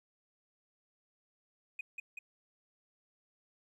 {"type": "tone with echo", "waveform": "triangle", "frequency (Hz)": 2489, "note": "D#7", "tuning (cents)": 0, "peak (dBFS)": -33, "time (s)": [1.79, 1.81], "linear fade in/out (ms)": 5, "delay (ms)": 190, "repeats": 2, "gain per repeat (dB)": -3, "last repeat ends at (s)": 2.19, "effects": ["tanh soft clip ceiling -35 dBFS"]}